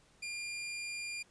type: tone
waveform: sawtooth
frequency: 2400 Hz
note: D7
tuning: 37 cents sharp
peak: -35 dBFS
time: 0.22-1.23 s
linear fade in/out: 10 ms
effects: pink hiss -66 dBFS RMS until 1.3 s + resampled to 22050 Hz

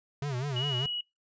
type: tone with vibrato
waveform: square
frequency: 133.9 Hz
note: C3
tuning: 40 cents sharp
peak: -31 dBFS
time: 0.22-0.86 s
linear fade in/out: 2 ms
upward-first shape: sine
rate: 5 Hz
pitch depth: 160 cents each way
type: tone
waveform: sine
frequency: 2916 Hz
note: F#7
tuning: 26 cents flat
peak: -31 dBFS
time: 0.56-1.01 s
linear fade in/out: 5 ms
effects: noise-tail reverb RT60 0.2 s tail -25 dB re dry + resampled to 16000 Hz

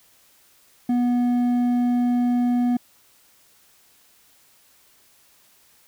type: tone with hard clipping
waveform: sine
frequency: 243.9 Hz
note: B3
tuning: 21 cents flat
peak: -19 dBFS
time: 0.89-2.77 s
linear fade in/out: 5 ms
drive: 5 dB
effects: white hiss -57 dBFS RMS until 5.87 s

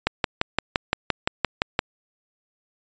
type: click train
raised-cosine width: 0.3 ms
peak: -3 dBFS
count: 11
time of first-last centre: 0.07-1.791 s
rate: 5.81 Hz
effects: resampled to 16000 Hz

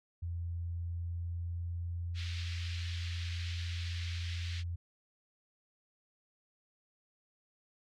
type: tone with pitch glide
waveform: sine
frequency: 85.4 to 86.14 Hz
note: F2 to F2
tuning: -38 to -23 cents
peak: -35 dBFS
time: 0.22-4.76 s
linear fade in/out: 10 ms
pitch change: +15 cents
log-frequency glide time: 0.56-2.04 s
type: band-pass noise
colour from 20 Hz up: white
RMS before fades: -47 dBFS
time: 2.14-4.64 s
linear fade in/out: 50 ms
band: 1800 to 4400 Hz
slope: 24 dB/octave
effects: none

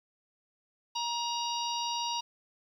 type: harmonic tone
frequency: 946 Hz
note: A#5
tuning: 25 cents sharp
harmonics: 1 / 3 / 4 / 5 / 6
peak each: -33 / -38 / -39 / -40 / -41 dBFS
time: 0.95-2.21 s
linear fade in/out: 10 ms
effects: 10-bit

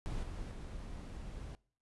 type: noise with level steps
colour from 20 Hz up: brown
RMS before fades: -39 / -43 / -45 dBFS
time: 0.06-1.55 s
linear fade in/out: 0 ms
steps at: 0.23 / 0.51 s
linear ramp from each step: 5 ms
effects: noise-tail reverb RT60 0.5 s tail -24 dB re dry + resampled to 24000 Hz

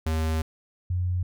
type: tone pair in turn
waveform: square / sine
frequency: 79.6 / 89.94 Hz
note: D#2 / F#2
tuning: +40 / -49 cents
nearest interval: major second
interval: 211 cents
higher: second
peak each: -24 / -23 dBFS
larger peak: second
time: 0.06-0.42 / 0.9-1.23 s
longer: first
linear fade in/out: 5 ms
effects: none

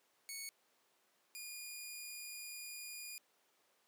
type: tone pair in turn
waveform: 10% pulse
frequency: 2217 / 2437 Hz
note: C#7 / D#7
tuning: 0 / -37 cents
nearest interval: major second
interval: 163 cents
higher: second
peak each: -35 / -37 dBFS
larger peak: first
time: 0.29-0.49 / 1.35-3.18 s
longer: second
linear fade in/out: 0 ms
effects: pink hiss -74 dBFS RMS until 3.87 s + high-pass 400 Hz 12 dB/octave

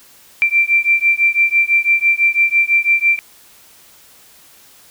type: beating tone pair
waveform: sine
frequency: 2351 / 2357 Hz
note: D7 / D7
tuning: +1 / +6 cents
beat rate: 6 Hz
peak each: -14 dBFS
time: 0.42-3.19 s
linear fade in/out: 0 ms
effects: white hiss -46 dBFS RMS until 4.9 s

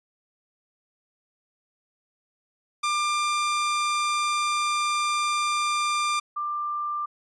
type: tone pair in turn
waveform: sawtooth / sine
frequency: 1193 / 1187.6 Hz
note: D6 / D6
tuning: +27 / +19 cents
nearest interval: unison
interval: 8 cents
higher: first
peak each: -19 / -26 dBFS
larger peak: first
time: 2.83-6.2 / 6.36-7.06 s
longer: first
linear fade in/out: 10 ms
effects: resampled to 22050 Hz

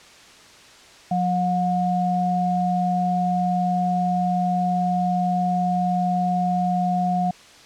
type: tone pair together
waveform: sine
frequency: 180.25 / 721 Hz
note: F#3 / F#5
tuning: -45 / -45 cents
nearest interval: 2 octaves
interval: 2400 cents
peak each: -22 / -21 dBFS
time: 1.11-7.31 s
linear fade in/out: 5 ms
effects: white hiss -47 dBFS RMS until 7.65 s + low-pass 6000 Hz 12 dB/octave

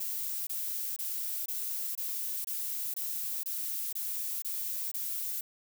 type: noise bursts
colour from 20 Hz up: violet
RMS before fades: -35 dBFS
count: 11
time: 0-5.41 s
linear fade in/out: 5 ms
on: 470 ms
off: 24 ms
effects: none

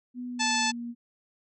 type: tone with pitch glide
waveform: sine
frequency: 247.2 to 237.3 Hz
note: B3 to A#3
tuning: +2 to +31 cents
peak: -33 dBFS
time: 0.14-0.95 s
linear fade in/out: 50 ms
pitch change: -71 cents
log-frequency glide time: 0.27-0.65 s
type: harmonic tone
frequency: 875 Hz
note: A5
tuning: 10 cents flat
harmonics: 1 / 2 / 3 / 4 / 5 / 6 / 7 / 8 / 9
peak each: -29 / -32 / -31 / -34 / -33 / -35 / -34 / -39 / -37 dBFS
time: 0.39-0.72 s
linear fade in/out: 20 ms
effects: none

